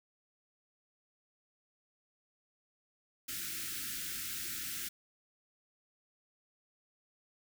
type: band-stop noise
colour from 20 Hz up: white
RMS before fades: -40 dBFS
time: 3.28-4.89 s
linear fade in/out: 10 ms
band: 370 to 1300 Hz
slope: 96 dB/octave
effects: none